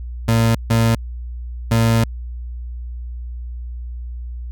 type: tone bursts at uneven times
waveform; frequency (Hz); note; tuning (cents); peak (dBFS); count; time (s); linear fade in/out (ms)
30% pulse; 114.4; A#2; -32; -10; 3; 0.28-0.55 / 0.7-0.95 / 1.71-2.04; 5
effects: added 60 Hz sine -26 dBFS peak until 4.51 s